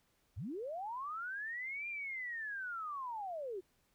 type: linear two-way sweep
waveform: sine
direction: up then down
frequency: 65.41 to 2416 to 348.6 Hz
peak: -39 dBFS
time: 0.36-3.61 s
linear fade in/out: 20 ms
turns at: 1.88 s
effects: pink hiss -75 dBFS RMS until 3.94 s